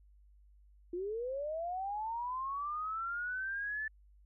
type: linear sweep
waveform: sine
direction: up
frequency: 340 to 1760 Hz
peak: -35 dBFS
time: 0.93-3.88 s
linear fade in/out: 5 ms
effects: added 50 Hz sine -59 dBFS peak until 4.25 s